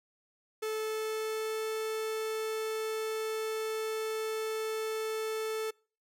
45% pulse tone with pitch glide, 435.9 to 438.9 Hz, A4 to A4, -16 to -4 cents, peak -32 dBFS, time 0.62-5.71 s, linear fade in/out 10 ms, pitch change +12 cents, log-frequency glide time 0.82-1.64 s, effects noise-tail reverb RT60 0.4 s tail -26 dB re dry

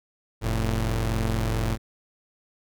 sawtooth tone pair together, 44.45 / 112 Hz, F1 / A2, +31 / +31 cents, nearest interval octave + major third, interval 1600 cents, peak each -22 dBFS, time 0.41-1.78 s, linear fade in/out 50 ms, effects none

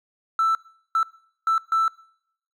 triangle tone bursts at uneven times, 1325 Hz, E6, 9 cents sharp, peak -14 dBFS, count 4, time 0.39-0.55 / 0.95-1.03 / 1.47-1.58 / 1.72-1.88 s, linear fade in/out 2 ms, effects noise-tail reverb RT60 0.7 s tail -25 dB re dry + tanh soft clip ceiling -14 dBFS

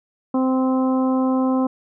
harmonic tone, 260 Hz, C4, 11 cents flat, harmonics 1 / 2 / 3 / 4 / 5, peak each -17 / -25 / -29 / -29 / -36 dBFS, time 0.34-1.67 s, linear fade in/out 5 ms, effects none

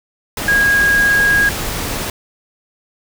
sine tone in noise, 1640 Hz, G#6, 22 cents flat, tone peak -10 dBFS, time 0.48-1.49 s, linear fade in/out 2 ms, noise pink, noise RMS -22 dBFS, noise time 0.37-2.1 s, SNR +9 dB, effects none

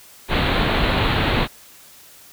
pink low-pass noise, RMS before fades -19 dBFS, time 0.28-1.48 s, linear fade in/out 50 ms, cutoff 4200 Hz, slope 96 dB/octave, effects white hiss -46 dBFS RMS until 2.32 s

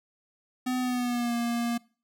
square tone with pitch glide, 252.9 to 236 Hz, B3 to A#3, +41 to +22 cents, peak -27 dBFS, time 0.66-1.78 s, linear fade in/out 10 ms, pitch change -119 cents, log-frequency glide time 0.8-1.34 s, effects noise-tail reverb RT60 0.4 s tail -23 dB re dry

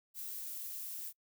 violet noise, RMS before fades -43 dBFS, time 0.14-1.13 s, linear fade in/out 50 ms, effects noise-tail reverb RT60 0.1 s tail -26 dB re dry

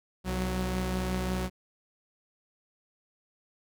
sawtooth tone pair together, 63.51 / 185 Hz, B1 / F#3, +49 / 0 cents, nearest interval octave + perfect fifth, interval 1851 cents, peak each -28 / -27 dBFS, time 0.24-1.5 s, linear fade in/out 50 ms, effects none

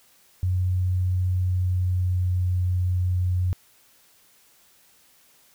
sine tone with pitch glide, 91.5 to 90.55 Hz, F#2 to F#2, -19 to -37 cents, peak -20 dBFS, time 0.43-3.53 s, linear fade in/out 0 ms, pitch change -18 cents, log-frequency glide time 1.3-2.52 s, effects white hiss -58 dBFS RMS until 5.54 s

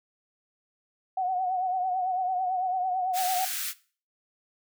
sine tone with vibrato, 740 Hz, F#5, in tune, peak -25 dBFS, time 1.17-3.45 s, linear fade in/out 5 ms, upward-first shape triangle, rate 9 Hz, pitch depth 66 cents each way
white high-pass noise, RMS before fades -32 dBFS, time 3.13-3.74 s, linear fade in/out 50 ms, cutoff 1300 Hz, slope 48 dB/octave
effects noise-tail reverb RT60 0.4 s tail -19 dB re dry

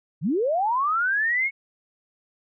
sine linear sweep, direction up, 122.5 to 2217 Hz, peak -20 dBFS, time 0.21-1.51 s, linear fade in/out 50 ms, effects none

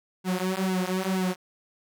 sawtooth tone with flanger, 186.5 Hz, F#3, 14 cents sharp, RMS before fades -27 dBFS, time 0.24-1.36 s, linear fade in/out 50 ms, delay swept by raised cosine 1.6 to 6.9 ms, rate 2.1 Hz, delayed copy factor -1, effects none

